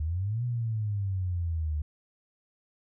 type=exponential two-way sweep; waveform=sine; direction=up then down; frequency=73.9 to 123.47 to 73.9 Hz; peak=-27 dBFS; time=0-1.82 s; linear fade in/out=5 ms; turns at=0.44 s; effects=none